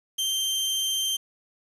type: tone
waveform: sawtooth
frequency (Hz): 3143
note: G7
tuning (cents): +4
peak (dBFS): -21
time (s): 0.18-1.17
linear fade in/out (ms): 10
effects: resampled to 32000 Hz + 8-bit

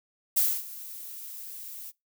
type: noise with ADSR envelope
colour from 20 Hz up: violet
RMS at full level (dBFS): -22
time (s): 0.36-1.92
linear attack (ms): 14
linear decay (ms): 250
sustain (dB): -19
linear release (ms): 31
effects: noise-tail reverb RT60 0.2 s tail -23 dB re dry

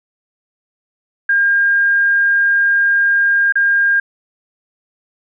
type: tone with dropouts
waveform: sine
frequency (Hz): 1610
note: G6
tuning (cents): +46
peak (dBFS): -10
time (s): 1.29-4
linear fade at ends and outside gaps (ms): 5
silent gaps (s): 3.524-3.555
effects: none

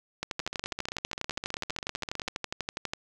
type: two click trains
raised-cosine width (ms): 0.2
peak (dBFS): -17 / -14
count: 30 / 34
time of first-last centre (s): 0.4-2.283 / 0.23-2.935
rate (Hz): 15.4 / 12.2
effects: none

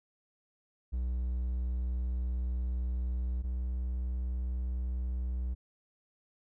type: tone pair in turn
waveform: triangle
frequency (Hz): 61.74 / 62.17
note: B1 / B1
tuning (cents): 0 / +12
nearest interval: unison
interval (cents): 12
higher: second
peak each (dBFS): -28 / -29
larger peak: first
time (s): 0.92-3.43 / 3.43-5.55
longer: first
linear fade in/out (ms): 20
effects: none

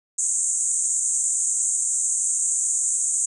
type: band-pass noise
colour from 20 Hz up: white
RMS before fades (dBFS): -23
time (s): 0.18-3.26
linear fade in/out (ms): 10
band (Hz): 6600 to 8800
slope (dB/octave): 96
effects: none

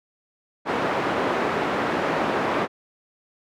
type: band-pass noise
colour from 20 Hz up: pink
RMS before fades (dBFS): -24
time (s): 0.65-2.68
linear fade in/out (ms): 50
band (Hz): 280 to 1600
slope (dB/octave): 12
effects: none

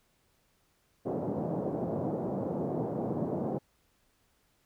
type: band-pass noise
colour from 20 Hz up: pink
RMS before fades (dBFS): -33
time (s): 1.05-3.59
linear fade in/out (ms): 20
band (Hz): 140 to 690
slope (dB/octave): 24
effects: pink hiss -71 dBFS RMS until 4.65 s

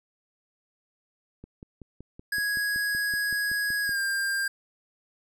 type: click train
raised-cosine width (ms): 3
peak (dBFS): -30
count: 14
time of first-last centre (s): 1.44-3.893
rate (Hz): 5.3
type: tone with pitch glide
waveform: square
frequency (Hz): 1661.2 to 1597.2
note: G#6 to G6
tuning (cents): 0 to +32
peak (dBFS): -26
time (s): 2.32-4.48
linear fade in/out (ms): 5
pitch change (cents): -68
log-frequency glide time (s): 3.83-3.99
effects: none

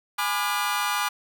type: chord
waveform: sawtooth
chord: G# diminished seventh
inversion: none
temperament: just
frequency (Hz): 830.6 / 996.7 / 1196.1 / 1435.3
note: G#5 / B5 / D6 / F6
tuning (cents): 0 / +16 / +31 / +47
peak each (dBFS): -26 / -26 / -24 / -27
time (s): 0.18-1.09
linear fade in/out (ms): 10
effects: none

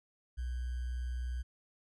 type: tone with sample-and-hold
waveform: sine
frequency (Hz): 61.74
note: B1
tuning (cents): 0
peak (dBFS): -34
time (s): 0.37-1.43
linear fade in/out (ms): 20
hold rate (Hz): 1575
effects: resampled to 24000 Hz

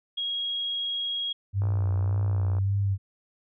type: tone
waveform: sine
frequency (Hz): 3291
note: G#7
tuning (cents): -16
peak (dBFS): -27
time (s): 0.17-1.33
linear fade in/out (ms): 10
type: tone with vibrato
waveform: sine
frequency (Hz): 97.6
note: G2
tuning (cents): -7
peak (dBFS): -22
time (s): 1.53-2.98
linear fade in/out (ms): 50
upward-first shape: sine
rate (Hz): 1.8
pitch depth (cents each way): 42
type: click train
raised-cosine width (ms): 1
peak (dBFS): -27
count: 58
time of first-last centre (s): 1.62-2.584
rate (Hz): 59.1
effects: none

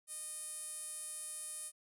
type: tone with band-pass filter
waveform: sawtooth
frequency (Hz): 615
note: D#5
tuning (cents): -20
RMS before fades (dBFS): -45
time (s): 0.07-1.72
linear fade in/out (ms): 50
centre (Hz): 9600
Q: 9.5
effects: none

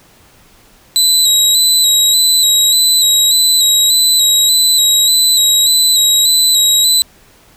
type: tone with vibrato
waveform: 25% pulse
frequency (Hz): 3921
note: B7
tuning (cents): -13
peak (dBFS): -3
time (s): 0.96-7.02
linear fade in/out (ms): 0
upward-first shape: square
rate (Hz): 1.7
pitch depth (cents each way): 39
effects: pink hiss -46 dBFS RMS until 7.56 s

